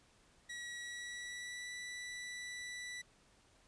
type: tone with pitch glide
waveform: sawtooth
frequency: 1923 to 1967.9 Hz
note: B6 to B6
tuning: -47 to -7 cents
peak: -40 dBFS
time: 0.49-3.02 s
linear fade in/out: 10 ms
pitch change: +40 cents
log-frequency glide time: 0.74-1.73 s
effects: pink hiss -68 dBFS RMS until 3.67 s + resampled to 22050 Hz